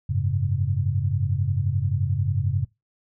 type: chord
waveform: sine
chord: F# suspended second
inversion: none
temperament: equal with one note detuned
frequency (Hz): 92.5 / 103.83 / 136.13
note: F#2 / G#2 / C#3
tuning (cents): 0 / 0 / -31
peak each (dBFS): -25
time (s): 0.09-2.65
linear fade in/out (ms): 10
effects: noise-tail reverb RT60 0.2 s tail -22 dB re dry